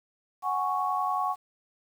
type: chord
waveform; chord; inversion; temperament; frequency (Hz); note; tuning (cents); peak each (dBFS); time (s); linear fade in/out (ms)
sine; F# suspended second; none; equal; 740 / 830.6 / 1108.7; F#5 / G#5 / C#6; 0 / 0 / 0; -30 / -32 / -28; 0.42-1.36; 50
effects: 9-bit